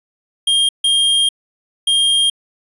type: tone bursts at uneven times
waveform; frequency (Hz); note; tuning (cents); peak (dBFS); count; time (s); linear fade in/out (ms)
square; 3218; G7; +45; -12; 3; 0.47-0.69 / 0.84-1.29 / 1.87-2.3; 5
effects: resampled to 24000 Hz